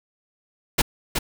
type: noise with echo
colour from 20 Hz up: pink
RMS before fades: -17 dBFS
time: 0.78-0.82 s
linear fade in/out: 10 ms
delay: 370 ms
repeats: 1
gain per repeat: -5 dB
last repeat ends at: 1.19 s
effects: none